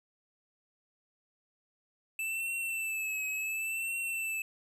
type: tone with vibrato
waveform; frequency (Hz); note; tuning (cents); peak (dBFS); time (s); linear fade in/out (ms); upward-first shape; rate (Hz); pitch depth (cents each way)
square; 2637; E7; 0; -33; 2.19-4.42; 2; triangle; 0.7; 60
effects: none